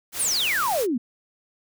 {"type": "noise", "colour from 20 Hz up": "white", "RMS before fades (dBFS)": -31, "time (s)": [0.12, 0.87], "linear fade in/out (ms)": 50}
{"type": "exponential sweep", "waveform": "sine", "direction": "down", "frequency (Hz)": [10400, 220], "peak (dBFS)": -21, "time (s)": [0.19, 0.98], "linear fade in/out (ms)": 10}
{"effects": []}